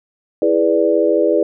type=chord; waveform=sine; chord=E dominant seventh; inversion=none; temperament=equal; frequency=329.6 / 415.3 / 493.9 / 587.3 Hz; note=E4 / G#4 / B4 / D5; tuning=0 / 0 / 0 / 0 cents; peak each=-17 dBFS; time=0.42-1.43 s; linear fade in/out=2 ms; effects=none